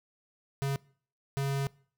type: tone bursts at uneven times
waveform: square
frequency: 138.1 Hz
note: C#3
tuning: 6 cents flat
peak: -29 dBFS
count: 2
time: 0.62-0.76 / 1.37-1.67 s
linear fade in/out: 0 ms
effects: noise-tail reverb RT60 0.5 s tail -23 dB re dry